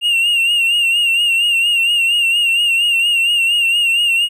triangle tone with vibrato, 2787 Hz, F7, 4 cents flat, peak -10 dBFS, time 0.01-4.29 s, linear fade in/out 50 ms, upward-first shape sine, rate 4.3 Hz, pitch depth 55 cents each way, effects none

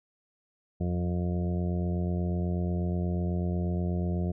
harmonic tone with a mistuned harmonic, 88.2 Hz, F2, 18 cents sharp, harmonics 1 / 2 / 3 / 4 / 5 / 6 / 7 / 8, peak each -29 / -30 / -45 / -38 / -43 / -49 / -43 / -46 dBFS, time 0.8-4.32 s, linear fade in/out 10 ms, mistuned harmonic 1, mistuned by -45 cents, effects none

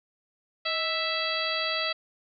harmonic tone with a mistuned harmonic, 659.3 Hz, E5, in tune, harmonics 1 / 2 / 3 / 4 / 5 / 6 / 7, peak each -34 / -34 / -34 / -34 / -34 / -34 / -34 dBFS, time 0.65-1.93 s, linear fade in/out 10 ms, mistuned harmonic 1, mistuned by -71 cents, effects none

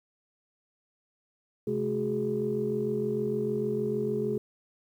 sine tone cluster, 131.8 / 214.5 / 372 / 418.6 Hz, C3 / A3 / F#4 / G#4, +13 / -44 / +9 / +14 cents, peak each -36 / -32 / -33 / -29 dBFS, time 1.67-4.38 s, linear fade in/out 5 ms, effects tanh soft clip ceiling -17 dBFS + 10-bit

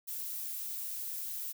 violet noise, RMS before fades -39 dBFS, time 0.07-1.53 s, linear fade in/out 20 ms, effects none

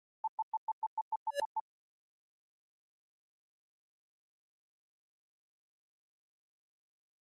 sine tone bursts, 880 Hz, A5, in tune, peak -30 dBFS, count 10, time 0.24-1.6 s, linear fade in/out 5 ms, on 37 ms, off 110 ms
square tone with exponential growth, 570 Hz, C#5, 48 cents sharp, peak -27 dBFS, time 1.3-1.4 s, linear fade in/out 2 ms, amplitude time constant 21 ms
effects Opus 32 kbps

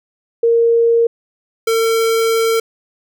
sine / square tone pair in turn, 464.2 / 452.8 Hz, A#4 / A4, -7 / +50 cents, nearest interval unison, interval 43 cents, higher first, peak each -9 / -13 dBFS, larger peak first, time 0.43-1.07 / 1.67-2.6 s, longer second, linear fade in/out 5 ms, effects none

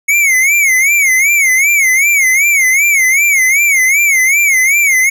square tone with vibrato, 2190 Hz, C#7, 22 cents flat, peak -8 dBFS, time 0.08-5.1 s, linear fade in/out 10 ms, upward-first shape sine, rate 2.6 Hz, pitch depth 140 cents each way, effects none

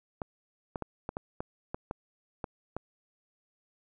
clicks, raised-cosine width 1 ms, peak -20 dBFS, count 10, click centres 0.218 / 0.758 / 0.823 / 1.091 / 1.169 / 1.405 / 1.745 / 1.911 / 2.442 / 2.766 s, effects none

